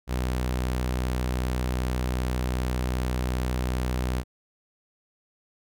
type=tone; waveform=sawtooth; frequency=62.6 Hz; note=B1; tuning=24 cents sharp; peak=-21 dBFS; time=0.07-4.24 s; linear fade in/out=50 ms; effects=none